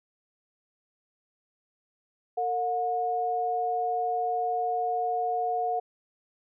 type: tone pair together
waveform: sine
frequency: 455.7 / 722.4 Hz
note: A#4 / F#5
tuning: -39 / -42 cents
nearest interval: minor sixth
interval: 797 cents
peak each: -32 / -26 dBFS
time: 2.37-5.8 s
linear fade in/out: 10 ms
effects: none